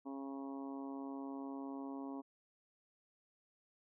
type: harmonic tone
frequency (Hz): 137.1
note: C#3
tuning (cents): -19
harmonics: 2 / 3 / 4 / 5 / 6 / 7 / 8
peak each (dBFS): -43 / -53 / -57 / -55 / -57 / -55 / -58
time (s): 0.05-2.22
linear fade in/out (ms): 20
effects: none